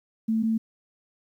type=tone pair in turn; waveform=sine; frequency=222.4 / 223.3 Hz; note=A3 / A3; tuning=+19 / +26 cents; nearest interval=unison; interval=7 cents; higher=second; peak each=-21 dBFS; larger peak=neither; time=0.28-0.43 / 0.43-0.58 s; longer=neither; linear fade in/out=10 ms; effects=10-bit